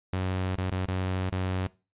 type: tone with dropouts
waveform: sawtooth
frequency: 93 Hz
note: F#2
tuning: 9 cents sharp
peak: -23 dBFS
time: 0.13-1.67 s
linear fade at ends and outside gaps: 0 ms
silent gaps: 0.554-0.583 / 0.701-0.718 / 0.855-0.885 / 1.295-1.325 s
effects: noise-tail reverb RT60 0.3 s tail -21 dB re dry + resampled to 8000 Hz